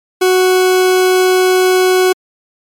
40% pulse tone, 370 Hz, F#4, in tune, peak -7 dBFS, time 0.21-2.13 s, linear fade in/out 10 ms, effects MP3 64 kbps

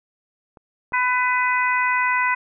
clicks, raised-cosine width 1 ms, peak -31 / -22 dBFS, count 2, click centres 0.572 / 0.922 s
harmonic tone, 500 Hz, B4, 21 cents sharp, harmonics 2 / 3 / 4 / 5, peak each -21 / -24 / -22 / -27 dBFS, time 0.93-2.35 s, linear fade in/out 10 ms
effects none

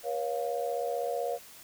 sine tone cluster, 479.2 / 555 / 702 Hz, A#4 / C#5 / F5, +48 / +2 / +9 cents, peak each -33 / -34 / -34 dBFS, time 0.03-1.39 s, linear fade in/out 50 ms, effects white hiss -51 dBFS RMS until 1.63 s

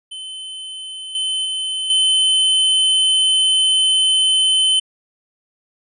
square tone with level steps, 3058 Hz, G7, 44 cents flat, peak -29 / -19 / -21 / -13 dBFS, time 0.11-4.8 s, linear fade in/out 10 ms, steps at 1.15 / 1.45 / 1.9 s, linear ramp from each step 2 ms, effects resampled to 24000 Hz

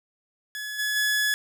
sawtooth tone with level steps, 1700 Hz, G#6, 40 cents sharp, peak -28 / -21 / -18 dBFS, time 0.55-1.34 s, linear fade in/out 0 ms, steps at 0.78 / 0.95 s, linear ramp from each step 20 ms, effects none

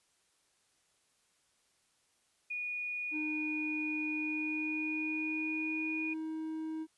sine tone, 2455 Hz, D#7, 24 cents flat, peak -35 dBFS, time 2.5-6.14 s, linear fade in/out 10 ms
triangle tone with pitch glide, 306.9 to 316.8 Hz, D#4 to D#4, -24 to +31 cents, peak -34 dBFS, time 3.11-6.87 s, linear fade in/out 50 ms, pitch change +55 cents, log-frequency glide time 4.12-6.08 s
effects white hiss -73 dBFS RMS until 6.97 s + resampled to 24000 Hz

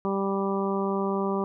harmonic tone, 196 Hz, G3, in tune, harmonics 1 / 2 / 3 / 4 / 5 / 6, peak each -28 / -28 / -35 / -36 / -34 / -35 dBFS, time 0.05-1.44 s, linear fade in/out 0 ms, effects none

